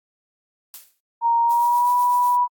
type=noise with exponential decay; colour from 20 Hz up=blue; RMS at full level=-34 dBFS; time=0.74-1 s; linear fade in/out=0 ms; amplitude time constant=55 ms
type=tone with pitch glide; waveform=sine; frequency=932.3 to 979.8 Hz; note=A#5 to B5; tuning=0 to -14 cents; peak=-15 dBFS; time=1.21-2.48 s; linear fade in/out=50 ms; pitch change=+86 cents; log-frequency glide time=1.42-1.92 s
type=noise with tremolo; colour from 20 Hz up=violet; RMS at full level=-34 dBFS; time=1.49-2.37 s; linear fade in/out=20 ms; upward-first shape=triangle; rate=8 Hz; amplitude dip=55%
effects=AAC 64 kbps